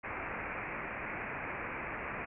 white low-pass noise, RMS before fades -40 dBFS, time 0.03-2.26 s, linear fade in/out 20 ms, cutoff 2500 Hz, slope 96 dB/octave, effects none

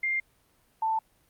sine tone pair in turn, 2108 / 886.3 Hz, C7 / A5, +12 / +12 cents, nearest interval octave + minor third, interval 1500 cents, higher first, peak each -25 / -24 dBFS, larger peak second, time 0.03-0.2 / 0.82-0.99 s, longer neither, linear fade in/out 5 ms, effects pink hiss -66 dBFS RMS until 1.29 s + Opus 32 kbps

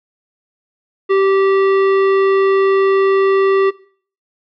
sine tone with hard clipping, 388.8 Hz, G4, 14 cents flat, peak -12 dBFS, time 1.09-3.71 s, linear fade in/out 20 ms, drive 15 dB, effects noise-tail reverb RT60 0.5 s tail -20 dB re dry + low-pass 3000 Hz 12 dB/octave

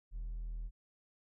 sine tone with hard clipping, 40.82 Hz, E1, 16 cents flat, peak -39 dBFS, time 0.11-0.71 s, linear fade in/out 50 ms, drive 2 dB, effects none

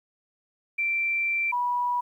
sine tone pair in turn, 2349 / 975.4 Hz, D7 / B5, 0 / -22 cents, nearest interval octave + minor third, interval 1522 cents, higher first, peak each -23 dBFS, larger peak neither, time 0.78-1.52 / 1.52-2.01 s, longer first, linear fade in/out 10 ms, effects 10-bit

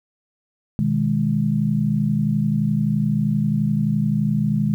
sine chord, G# minor, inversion first, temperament just, 124.59 / 155.74 / 207.7 Hz, B2 / D#3 / G#3, +16 / +2 / 0 cents, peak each -24 / -21 / -20 dBFS, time 0.79-4.74 s, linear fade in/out 0 ms, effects 9-bit

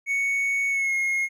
triangle tone with pitch glide, 2222 to 2153 Hz, C#7 to C7, +4 to +49 cents, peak -20 dBFS, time 0.06-1.29 s, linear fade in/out 50 ms, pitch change -55 cents, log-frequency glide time 0.69-0.94 s, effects none

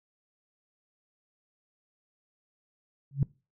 sine tone with exponential growth, 138.59 Hz, C#3, in tune, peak -17 dBFS, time 3.11-3.23 s, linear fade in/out 2 ms, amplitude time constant 26 ms, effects noise-tail reverb RT60 0.3 s tail -22 dB re dry

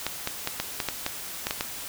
clicks, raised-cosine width 0.2 ms, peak -9 dBFS, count 10, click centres 0.066 / 0.274 / 0.474 / 0.6 / 0.802 / 0.887 / 1.064 / 1.469 / 1.509 / 1.609 s, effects white hiss -37 dBFS RMS until 1.88 s

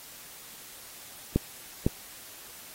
clicks, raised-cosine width 3 ms, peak -9 dBFS, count 2, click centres 1.36 / 1.865 s, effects white hiss -47 dBFS RMS until 2.74 s + AAC 48 kbps

